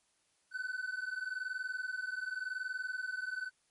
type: tone pair together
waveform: triangle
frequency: 1497 / 1517.9 Hz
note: F#6 / F#6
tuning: +20 / +44 cents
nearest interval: unison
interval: 24 cents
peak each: -38 / -37 dBFS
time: 0.51-3.51 s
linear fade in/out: 50 ms
effects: white hiss -74 dBFS RMS until 3.7 s + MP3 48 kbps